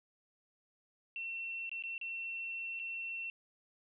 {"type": "tone with dropouts", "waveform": "sine", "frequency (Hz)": 2707, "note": "E7", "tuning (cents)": 45, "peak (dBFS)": -38, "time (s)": [1.16, 3.3], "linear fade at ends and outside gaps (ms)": 1, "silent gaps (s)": [[1.694, 1.715], [1.824, 1.837], [1.98, 2.013], [2.792, 2.797]], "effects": []}